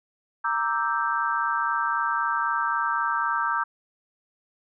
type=chord; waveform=sine; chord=E half-diminished seventh; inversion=second; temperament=equal; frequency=932.3 / 1174.7 / 1318.5 / 1568 Hz; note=Bb5 / D6 / E6 / G6; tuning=0 / 0 / 0 / 0 cents; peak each=-28 dBFS; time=0.44-3.64 s; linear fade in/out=10 ms; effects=none